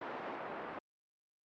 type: band-pass noise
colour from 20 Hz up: white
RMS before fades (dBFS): -43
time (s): 0.01-0.79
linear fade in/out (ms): 5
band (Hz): 260 to 1100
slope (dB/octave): 12
effects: low-pass 3000 Hz 12 dB/octave + Opus 48 kbps